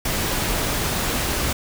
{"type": "noise", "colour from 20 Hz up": "pink", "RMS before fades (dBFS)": -23, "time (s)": [0.05, 1.53], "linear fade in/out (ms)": 5, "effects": []}